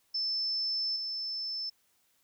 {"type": "tone with level steps", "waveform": "sine", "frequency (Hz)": 5280, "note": "E8", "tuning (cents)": 2, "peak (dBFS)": [-29, -33], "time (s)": [0.14, 1.7], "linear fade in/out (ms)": 10, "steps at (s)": 0.96, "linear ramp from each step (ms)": 2, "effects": ["white hiss -71 dBFS RMS until 2.23 s"]}